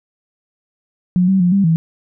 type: tone with pitch steps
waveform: sine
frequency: 180.4 / 191.6 / 177.3 / 197.5 / 163 Hz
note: F#3 / G3 / F3 / G3 / E3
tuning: -44 / -39 / +26 / +13 / -19 cents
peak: -10 dBFS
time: 1.16-1.76 s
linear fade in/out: 0 ms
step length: 120 ms
effects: none